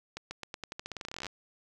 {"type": "accelerating click train", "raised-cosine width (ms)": 0.2, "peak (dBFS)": -21, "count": 23, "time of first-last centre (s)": [0.17, 1.267], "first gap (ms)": 140, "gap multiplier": 0.88, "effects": []}